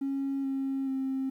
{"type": "tone with pitch steps", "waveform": "triangle", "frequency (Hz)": [273.9, 270, 266.1], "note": ["C#4", "C#4", "C4"], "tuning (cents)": [-21, -45, 29], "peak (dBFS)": -25, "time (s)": [0.01, 1.3], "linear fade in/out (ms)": 10, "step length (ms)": 430, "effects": ["tanh soft clip ceiling -25 dBFS", "11-bit"]}